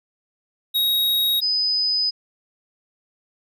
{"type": "tone pair in turn", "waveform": ["square", "sine"], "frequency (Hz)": [3787, 5007], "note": ["A#7", "D#8"], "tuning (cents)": [27, 10], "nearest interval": "perfect fourth", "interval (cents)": 483, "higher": "second", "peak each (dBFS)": -18, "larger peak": "neither", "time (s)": [[0.74, 1.41], [1.41, 2.11]], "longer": "second", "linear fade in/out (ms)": 20, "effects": []}